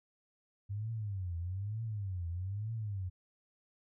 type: tone with vibrato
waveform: sine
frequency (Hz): 98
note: G2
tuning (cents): 0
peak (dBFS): -35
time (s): 0.69-3.1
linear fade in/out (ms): 20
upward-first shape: triangle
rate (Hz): 1.1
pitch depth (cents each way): 280
effects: none